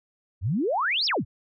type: exponential two-way sweep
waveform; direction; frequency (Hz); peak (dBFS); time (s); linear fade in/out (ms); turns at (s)
sine; up then down; 79.7 to 5588 to 79.7; -22; 0.41-1.25; 50; 1.06
effects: none